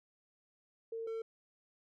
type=tone pair in turn; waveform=sine / triangle; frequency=453.9 / 449.7 Hz; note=A#4 / A4; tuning=-46 / +38 cents; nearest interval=unison; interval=16 cents; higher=first; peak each=-38 / -35 dBFS; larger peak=second; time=0.92-1.07 / 1.07-1.22 s; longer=neither; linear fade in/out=5 ms; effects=none